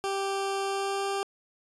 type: tone with pitch glide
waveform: 20% pulse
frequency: 392 to 395 Hz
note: G4 to G4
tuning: 0 to +13 cents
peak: -23 dBFS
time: 0.04-1.23 s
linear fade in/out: 0 ms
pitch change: +13 cents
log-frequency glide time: 0.64-1.06 s
effects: resampled to 24000 Hz